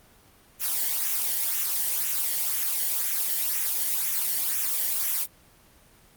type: noise with flanger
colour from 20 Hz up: blue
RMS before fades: -26 dBFS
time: 0.59-5.27 s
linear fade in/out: 50 ms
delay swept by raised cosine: 0.21 to 0.81 ms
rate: 2 Hz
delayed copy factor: -0.55
effects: pink hiss -56 dBFS RMS until 6.16 s + Opus 24 kbps